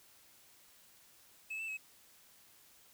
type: tone with pitch steps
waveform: triangle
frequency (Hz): 2597 / 2655 / 2565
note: E7 / E7 / E7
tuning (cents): -26 / +12 / -48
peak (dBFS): -37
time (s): 1.5-1.773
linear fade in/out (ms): 10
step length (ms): 91
effects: white hiss -63 dBFS RMS until 2.93 s